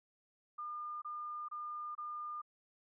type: tone bursts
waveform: sine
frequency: 1208 Hz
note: D6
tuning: 48 cents sharp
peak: -40 dBFS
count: 4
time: 0.58-2.418 s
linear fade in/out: 10 ms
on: 440 ms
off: 26 ms
effects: none